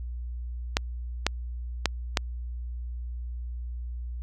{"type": "clicks", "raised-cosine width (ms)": 0.2, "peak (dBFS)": -4, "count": 4, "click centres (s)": [0.769, 1.266, 1.857, 2.172], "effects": ["added 60 Hz sine -32 dBFS peak until 4.22 s"]}